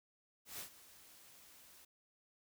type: noise with ADSR envelope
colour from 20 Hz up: white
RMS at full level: -45 dBFS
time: 0.45-1.85 s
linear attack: 140 ms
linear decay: 100 ms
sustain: -16 dB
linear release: 6 ms
effects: none